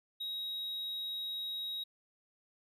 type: tone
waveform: triangle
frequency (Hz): 3804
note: A#7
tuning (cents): +34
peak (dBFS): -35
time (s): 0.2-1.84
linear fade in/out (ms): 10
effects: none